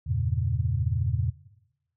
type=chord; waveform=sine; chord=E diminished seventh; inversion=none; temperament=equal with one note detuned; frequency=83.27 / 98 / 116.54 / 138.59 Hz; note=E2 / G2 / Bb2 / Db3; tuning=+18 / 0 / 0 / 0 cents; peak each=-29 / -30 / -28 / -31 dBFS; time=0.06-1.31 s; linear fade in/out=20 ms; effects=noise-tail reverb RT60 0.9 s tail -18 dB re dry